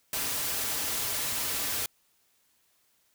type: noise with comb filter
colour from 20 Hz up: white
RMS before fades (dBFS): -31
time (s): 0.13-1.86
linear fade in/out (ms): 2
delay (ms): 5.5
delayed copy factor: -0.5
effects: white hiss -69 dBFS RMS until 3.14 s